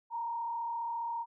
sine tone with frequency modulation, 932.3 Hz, A#5, in tune, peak -33 dBFS, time 0.1-1.26 s, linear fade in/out 50 ms, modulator 34.8 Hz, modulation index 0.56, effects none

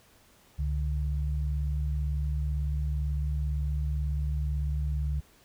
sine tone pair together, 69.7 / 147.69 Hz, C#2 / D3, +10 / +10 cents, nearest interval octave + minor second, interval 1300 cents, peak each -27 / -34 dBFS, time 0.58-5.21 s, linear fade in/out 20 ms, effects pink hiss -60 dBFS RMS until 5.44 s

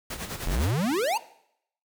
pink noise with tremolo, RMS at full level -33 dBFS, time 0.1-0.71 s, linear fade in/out 5 ms, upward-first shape sine, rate 9.8 Hz, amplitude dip 65%
square exponential sweep, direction up, 36.71 to 974 Hz, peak -24 dBFS, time 0.46-1.18 s, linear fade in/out 10 ms
effects noise-tail reverb RT60 0.7 s tail -18 dB re dry

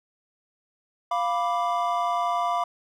triangle chord, B diminished, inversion second, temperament equal, 698.5 / 987.8 / 1174.7 Hz, F5 / B5 / D6, 0 / 0 / 0 cents, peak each -24 / -26 / -26 dBFS, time 1.11-2.64 s, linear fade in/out 5 ms, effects none

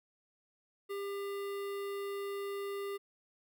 square tone with notch filter, 400 Hz, G4, 35 cents sharp, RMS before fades -39 dBFS, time 0.89-2.98 s, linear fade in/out 20 ms, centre 6400 Hz, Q 0.98, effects none

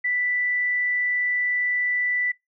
sine tone, 1977 Hz, B6, 1 cent sharp, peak -21 dBFS, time 0.04-2.32 s, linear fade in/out 10 ms, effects noise-tail reverb RT60 0.2 s tail -23 dB re dry

